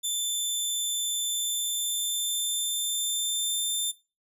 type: tone with pitch glide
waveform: 15% pulse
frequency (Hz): 3537 to 3576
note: A7 to A7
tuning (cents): +8 to +27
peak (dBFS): -20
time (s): 0.03-3.92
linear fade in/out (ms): 20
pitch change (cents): +19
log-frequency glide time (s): 1.21-3.65
effects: noise-tail reverb RT60 0.3 s tail -18 dB re dry + resampled to 32000 Hz